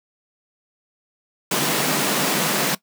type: high-pass noise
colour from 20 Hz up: pink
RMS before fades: -21 dBFS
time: 1.51-2.75 s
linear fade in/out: 5 ms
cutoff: 140 Hz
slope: 96 dB/octave
effects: noise-tail reverb RT60 0.1 s tail -19 dB re dry